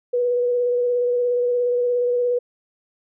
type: tone with vibrato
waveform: sine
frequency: 488.4 Hz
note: B4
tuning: 19 cents flat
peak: -17 dBFS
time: 0.13-2.39 s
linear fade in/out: 10 ms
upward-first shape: square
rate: 17 Hz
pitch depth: 14 cents each way
effects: none